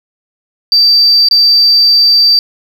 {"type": "tone with dropouts", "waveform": "sine", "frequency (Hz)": 4658, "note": "D8", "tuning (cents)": -15, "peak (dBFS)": -3, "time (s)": [0.72, 2.39], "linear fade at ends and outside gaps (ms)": 1, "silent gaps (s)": [1.286, 1.311], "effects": ["tanh soft clip ceiling 0 dBFS", "7-bit"]}